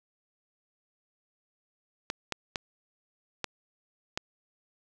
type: clicks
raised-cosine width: 0.2 ms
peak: -13 dBFS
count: 5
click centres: 2.101 / 2.323 / 2.558 / 3.443 / 4.175 s
effects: none